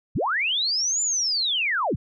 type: linear two-way sweep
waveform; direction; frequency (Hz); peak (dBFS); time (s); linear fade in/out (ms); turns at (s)
sine; up then down; 37.45 to 7180 to 37.45; -21; 0.15-1.96; 10; 1.02
effects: none